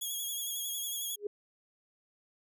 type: tone with vibrato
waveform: 5% pulse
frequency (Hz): 3322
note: G#7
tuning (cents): 0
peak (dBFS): -27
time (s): 0.01-1.16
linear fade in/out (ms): 10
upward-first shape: sine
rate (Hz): 11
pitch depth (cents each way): 38
type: tone with exponential growth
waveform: sine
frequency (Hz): 412.4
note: G#4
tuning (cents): -12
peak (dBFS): -28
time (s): 1.16-1.27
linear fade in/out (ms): 5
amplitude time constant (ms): 22
effects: none